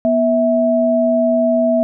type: tone pair together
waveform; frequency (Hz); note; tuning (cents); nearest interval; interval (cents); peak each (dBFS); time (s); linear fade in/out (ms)
sine; 243 / 653; B3 / E5; -28 / -17; octave + perfect fourth; 1711; -16 / -13; 0.05-1.83; 0
effects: none